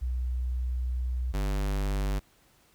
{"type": "tone pair in turn", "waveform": ["sine", "square"], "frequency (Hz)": [62.2, 49.37], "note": ["B1", "G1"], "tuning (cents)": [13, 13], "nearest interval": "major third", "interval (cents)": 400, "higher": "first", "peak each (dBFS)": -27, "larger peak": "neither", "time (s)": [[0.01, 1.33], [1.33, 2.2]], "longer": "first", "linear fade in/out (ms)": 20, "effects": ["pink hiss -63 dBFS RMS until 2.74 s"]}